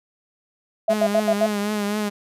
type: tone bursts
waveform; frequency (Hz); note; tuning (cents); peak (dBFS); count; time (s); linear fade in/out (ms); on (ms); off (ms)
sine; 659.3; E5; 0; -15; 5; 0.88-1.464; 5; 56; 76
type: tone with vibrato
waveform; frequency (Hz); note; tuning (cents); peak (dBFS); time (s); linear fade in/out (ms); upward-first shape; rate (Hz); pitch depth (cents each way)
sawtooth; 207.7; G#3; 0; -18; 0.89-2.1; 20; triangle; 3.9; 54
effects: resampled to 32000 Hz